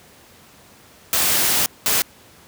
white noise bursts at uneven times, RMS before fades -18 dBFS, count 2, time 1.13-1.66 / 1.86-2.02 s, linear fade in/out 0 ms, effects pink hiss -48 dBFS RMS until 2.47 s + high-pass 80 Hz 12 dB/octave

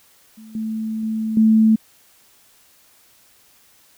sine tone with level steps, 220 Hz, A3, in tune, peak -38 / -22 / -20 / -10 dBFS, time 0.37-1.76 s, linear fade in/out 10 ms, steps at 0.55 / 1.03 / 1.37 s, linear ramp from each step 2 ms, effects white hiss -54 dBFS RMS until 3.97 s

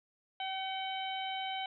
harmonic tone with a mistuned harmonic, 766 Hz, G5, 40 cents flat, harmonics 1 / 2 / 3 / 4 / 5, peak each -37 / -48 / -44 / -41 / -48 dBFS, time 0.4-1.66 s, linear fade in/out 2 ms, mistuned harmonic 3, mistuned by -35 cents, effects none

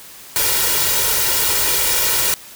white noise with comb filter, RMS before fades -17 dBFS, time 0.36-2.34 s, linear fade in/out 0 ms, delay 2.1 ms, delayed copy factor +0.75, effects white hiss -39 dBFS RMS until 2.55 s

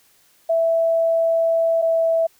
sine tone pair in turn, 660 / 657.3 Hz, E5 / E5, +2 / -5 cents, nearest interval unison, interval 7 cents, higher first, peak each -15 dBFS, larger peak neither, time 0.49-1.82 / 1.82-2.27 s, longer first, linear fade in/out 10 ms, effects white hiss -57 dBFS RMS until 2.39 s

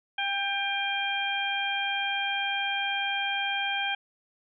harmonic tone with a mistuned harmonic, 798 Hz, G5, 31 cents sharp, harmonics 1 / 2 / 3 / 4, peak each -32 / -32 / -32 / -32 dBFS, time 0.18-3.95 s, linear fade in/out 5 ms, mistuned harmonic 2, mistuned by -16 cents, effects none

